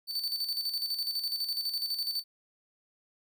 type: tone with tremolo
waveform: 45% pulse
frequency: 4536 Hz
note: C#8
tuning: 39 cents sharp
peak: -28 dBFS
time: 0.07-2.24 s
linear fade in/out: 50 ms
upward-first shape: square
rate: 12 Hz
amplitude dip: 55%
effects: none